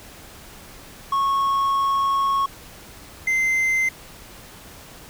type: tone pair in turn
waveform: triangle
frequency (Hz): 1099 / 2075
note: C#6 / C7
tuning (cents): -15 / -15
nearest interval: major seventh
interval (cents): 1100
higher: second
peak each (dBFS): -16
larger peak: neither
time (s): 1.12-2.46 / 3.27-3.89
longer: first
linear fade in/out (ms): 5
effects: pink hiss -43 dBFS RMS until 5.09 s